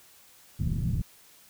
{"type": "low-pass noise", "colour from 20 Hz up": "white", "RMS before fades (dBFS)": -28, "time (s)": [0.59, 1.02], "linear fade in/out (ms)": 10, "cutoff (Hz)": 160, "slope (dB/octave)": 24, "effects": ["white hiss -56 dBFS RMS until 1.49 s"]}